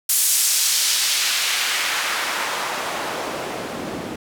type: noise with band-pass filter sweep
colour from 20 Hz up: white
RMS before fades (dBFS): -22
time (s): 0.09-4.16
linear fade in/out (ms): 5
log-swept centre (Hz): 9800 to 230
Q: 0.85
effects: none